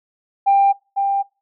sine tone with echo, 793 Hz, G5, 20 cents sharp, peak -9 dBFS, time 0.46-0.73 s, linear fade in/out 20 ms, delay 500 ms, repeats 1, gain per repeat -6 dB, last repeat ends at 1.23 s, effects noise-tail reverb RT60 0.3 s tail -24 dB re dry + tanh soft clip ceiling -7 dBFS

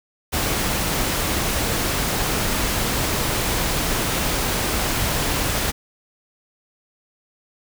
pink noise, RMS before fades -22 dBFS, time 0.32-5.72 s, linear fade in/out 20 ms, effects none

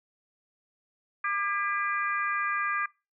harmonic tone with a mistuned harmonic, 398.6 Hz, G4, 29 cents sharp, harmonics 3 / 4 / 5 / 6, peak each -29 / -31 / -35 / -37 dBFS, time 1.24-2.86 s, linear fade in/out 5 ms, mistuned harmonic 4, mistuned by +39 cents, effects noise-tail reverb RT60 0.3 s tail -25 dB re dry

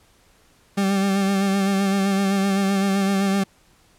40% pulse tone with vibrato, 195.9 Hz, G3, 1 cent flat, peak -17 dBFS, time 0.77-3.44 s, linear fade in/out 10 ms, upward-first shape sine, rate 7.8 Hz, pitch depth 33 cents each way, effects pink hiss -57 dBFS RMS until 3.98 s + low-pass 12000 Hz 12 dB/octave

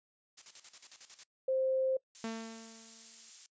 blue noise with tremolo, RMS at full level -46 dBFS, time 0.37-1.24 s, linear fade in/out 10 ms, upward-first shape square, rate 11 Hz, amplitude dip 75%
sine tone, 525 Hz, C5, 6 cents sharp, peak -28 dBFS, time 1.48-1.97 s, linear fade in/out 5 ms
violet noise, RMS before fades -43 dBFS, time 2.15-3.46 s, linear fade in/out 0 ms
sawtooth tone with exponential decay, 225.4 Hz, A3, 42 cents sharp, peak -31 dBFS, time 2.24-3.3 s, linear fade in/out 2 ms, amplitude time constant 230 ms
effects noise-tail reverb RT60 0.1 s tail -23 dB re dry + resampled to 16000 Hz

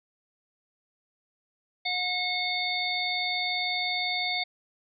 harmonic tone with a mistuned harmonic, 725 Hz, F#5, 35 cents flat, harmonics 1 / 3 / 5 / 6, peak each -34 / -30 / -32 / -33 dBFS, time 1.85-4.44 s, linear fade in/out 10 ms, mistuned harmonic 6, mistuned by +46 cents, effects none

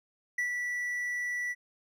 triangle tone with ADSR envelope, 1958 Hz, B6, 15 cents flat, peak -25 dBFS, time 0.38-1.55 s, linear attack 6 ms, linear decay 100 ms, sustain -4 dB, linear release 39 ms, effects none

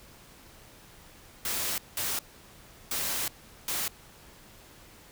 white noise bursts at uneven times, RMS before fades -31 dBFS, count 4, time 1.45-1.78 / 1.97-2.19 / 2.91-3.28 / 3.68-3.88 s, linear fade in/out 2 ms, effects pink hiss -53 dBFS RMS until 5.11 s

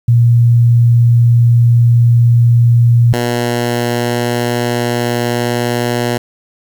sine / 10% pulse tone pair in turn, 118.4 / 120.05 Hz, A#2 / B2, +27 / -49 cents, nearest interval unison, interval 24 cents, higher second, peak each -5 dBFS, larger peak neither, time 0.08-3.13 / 3.13-6.18 s, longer neither, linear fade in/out 5 ms, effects 7-bit

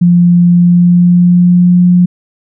sine tone with pitch glide, 174.61 to 178.07 Hz, F3 to F3, 0 to +34 cents, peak -3 dBFS, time 0.01-2.06 s, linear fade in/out 10 ms, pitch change +34 cents, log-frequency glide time 0.49-1.83 s, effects none

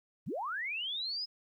sine linear sweep, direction up, 82.8 to 5150 Hz, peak -34 dBFS, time 0.26-1.26 s, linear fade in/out 20 ms, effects 12-bit

